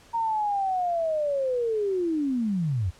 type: linear sweep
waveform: sine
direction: down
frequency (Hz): 932.3 to 80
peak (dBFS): -23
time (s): 0.13-2.91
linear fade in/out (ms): 20
effects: pink hiss -54 dBFS RMS until 2.99 s + low-pass 9000 Hz 12 dB/octave